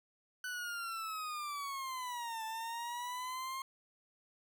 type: linear two-way sweep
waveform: 40% pulse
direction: down then up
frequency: 1500 to 880 to 1070 Hz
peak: -38 dBFS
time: 0.44-3.62 s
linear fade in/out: 2 ms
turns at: 2.44 s
effects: none